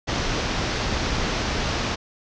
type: low-pass noise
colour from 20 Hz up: pink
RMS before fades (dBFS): -25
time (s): 0.07-1.96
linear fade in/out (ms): 20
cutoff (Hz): 6200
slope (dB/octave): 48
effects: none